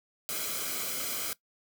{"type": "noise with comb filter", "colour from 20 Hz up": "white", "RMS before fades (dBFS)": -34, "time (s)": [0.29, 1.33], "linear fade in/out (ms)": 0, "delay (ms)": 1.1, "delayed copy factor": -0.7, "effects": ["noise-tail reverb RT60 0.1 s tail -19 dB re dry"]}